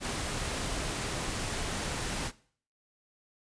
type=noise; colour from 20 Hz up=pink; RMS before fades=-34 dBFS; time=0-2.32 s; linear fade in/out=50 ms; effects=noise-tail reverb RT60 0.5 s tail -19 dB re dry + resampled to 22050 Hz